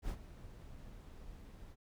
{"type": "noise with ADSR envelope", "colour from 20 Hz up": "brown", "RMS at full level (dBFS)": -37, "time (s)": [0.02, 1.76], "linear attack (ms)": 73, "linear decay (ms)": 66, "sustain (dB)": -15, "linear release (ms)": 47, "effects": []}